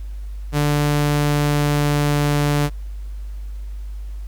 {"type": "tone with pitch glide", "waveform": "sawtooth", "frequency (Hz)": [146.83, 145.9], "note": ["D3", "D3"], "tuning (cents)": [0, -11], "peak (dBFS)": -12, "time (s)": [0.52, 2.7], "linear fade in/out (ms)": 50, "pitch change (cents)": -11, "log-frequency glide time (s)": [0.9, 2.48], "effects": ["added 50 Hz sine -27 dBFS peak until 4.27 s", "pink hiss -54 dBFS RMS until 4.27 s"]}